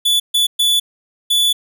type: tone bursts at uneven times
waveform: 45% pulse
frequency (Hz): 3457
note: A7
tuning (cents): -31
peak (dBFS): -12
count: 4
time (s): 0.05-0.2 / 0.34-0.47 / 0.59-0.8 / 1.3-1.53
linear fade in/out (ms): 10
effects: none